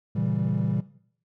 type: chord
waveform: triangle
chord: A# diminished seventh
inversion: none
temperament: equal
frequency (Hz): 116.54 / 138.59 / 164.81 / 196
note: A#2 / C#3 / E3 / G3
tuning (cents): 0 / 0 / 0 / 0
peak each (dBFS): -26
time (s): 0.15-0.81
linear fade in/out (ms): 10
effects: noise-tail reverb RT60 0.6 s tail -17 dB re dry + tanh soft clip ceiling -15 dBFS